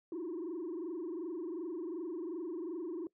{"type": "tone with frequency modulation", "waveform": "sine", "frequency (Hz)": 340.4, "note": "F4", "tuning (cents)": -44, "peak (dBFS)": -35, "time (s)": [0.12, 3.07], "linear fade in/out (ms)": 2, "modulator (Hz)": 22.7, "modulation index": 1.4, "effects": ["noise-tail reverb RT60 0.1 s tail -21 dB re dry", "tanh soft clip ceiling -35 dBFS"]}